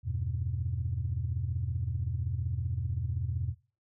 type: chord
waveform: sine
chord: E minor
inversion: none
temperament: equal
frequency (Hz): 82.41 / 98 / 123.47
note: E2 / G2 / B2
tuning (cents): 0 / 0 / 0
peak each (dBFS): -34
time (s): 0.03-3.55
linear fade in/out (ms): 50
effects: noise-tail reverb RT60 0.3 s tail -17 dB re dry + tanh soft clip ceiling -21 dBFS